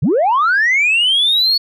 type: linear sweep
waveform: sine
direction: up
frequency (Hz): 105 to 4435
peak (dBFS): -9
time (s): 0.02-1.58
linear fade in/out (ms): 10
effects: tanh soft clip ceiling -8 dBFS